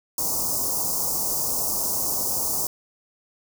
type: band-stop noise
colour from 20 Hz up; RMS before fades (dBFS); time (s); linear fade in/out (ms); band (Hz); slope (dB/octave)
white; -25; 0.18-2.67; 2; 1100 to 5100; 48
effects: none